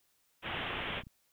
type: low-pass noise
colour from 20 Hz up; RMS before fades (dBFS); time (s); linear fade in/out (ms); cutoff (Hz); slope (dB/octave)
white; -38; 0.42-1.03; 50; 3400; 96
type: click train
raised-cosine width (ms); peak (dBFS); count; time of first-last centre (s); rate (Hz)
5; -38; 18; 0.51-1.069; 30.4
effects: white hiss -73 dBFS RMS until 1.32 s